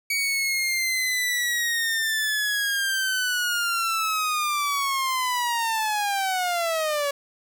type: linear sweep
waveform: sawtooth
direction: down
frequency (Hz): 2262 to 560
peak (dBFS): -19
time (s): 0.1-7.11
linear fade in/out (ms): 5
effects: none